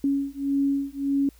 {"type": "beating tone pair", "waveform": "sine", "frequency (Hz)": [277.2, 278.9], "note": ["C#4", "C#4"], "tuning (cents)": [0, 11], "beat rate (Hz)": 1.7, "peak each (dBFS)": -25, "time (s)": [0.04, 1.29], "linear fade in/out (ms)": 2, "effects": ["added 56 Hz sine -52 dBFS peak until 1.39 s", "white hiss -59 dBFS RMS until 1.39 s"]}